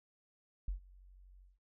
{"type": "tone with ADSR envelope", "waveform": "sine", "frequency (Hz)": 46.25, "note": "F#1", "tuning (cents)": 0, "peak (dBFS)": -32, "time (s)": [0.68, 1.59], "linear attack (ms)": 3, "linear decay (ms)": 110, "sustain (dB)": -24, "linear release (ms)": 180, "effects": []}